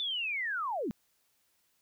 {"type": "linear sweep", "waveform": "sine", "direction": "down", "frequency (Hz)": [3559, 177.6], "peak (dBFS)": -31, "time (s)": [0, 0.91], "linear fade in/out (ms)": 0, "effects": ["white hiss -73 dBFS RMS until 1.81 s"]}